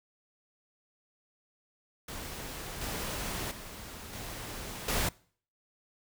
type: noise with level steps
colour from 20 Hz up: pink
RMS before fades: -41 / -36 / -45 / -41 / -30 dBFS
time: 2.08-5.09 s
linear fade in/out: 5 ms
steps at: 2.81 / 3.51 / 4.13 / 4.88 s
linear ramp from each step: 5 ms
effects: noise-tail reverb RT60 0.5 s tail -23 dB re dry